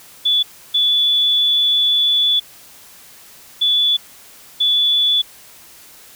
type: tone bursts at uneven times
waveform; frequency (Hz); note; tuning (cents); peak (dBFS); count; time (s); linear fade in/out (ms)
sine; 3449; A7; -35; -12; 4; 0.25-0.43 / 0.74-2.4 / 3.61-3.97 / 4.6-5.22; 10
effects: white hiss -43 dBFS RMS until 6.15 s